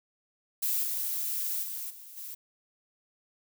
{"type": "noise with level steps", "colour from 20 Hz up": "violet", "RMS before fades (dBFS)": [-29, -32, -37, -48, -41], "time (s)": [0.62, 2.35], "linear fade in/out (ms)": 10, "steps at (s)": [0.82, 1.62, 1.89, 2.16], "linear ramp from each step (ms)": 20, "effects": []}